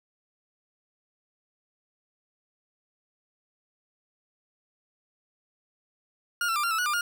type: tone with pitch steps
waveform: 40% pulse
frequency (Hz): 1421 / 1345 / 1190 / 1382 / 1310 / 1461 / 1197 / 1421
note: F6 / E6 / D6 / F6 / E6 / F#6 / D6 / F6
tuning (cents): +30 / +34 / +22 / -19 / -11 / -22 / +33 / +30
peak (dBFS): -24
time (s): 6.41-7.01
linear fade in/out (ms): 2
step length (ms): 75
effects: none